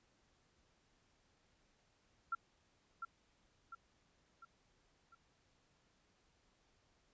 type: tone with echo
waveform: sine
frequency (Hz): 1364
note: F6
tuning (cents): -41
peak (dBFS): -35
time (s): 2.32-2.35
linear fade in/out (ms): 5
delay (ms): 700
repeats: 4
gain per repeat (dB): -6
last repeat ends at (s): 5.15
effects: pink hiss -75 dBFS RMS until 7.13 s + resampled to 16000 Hz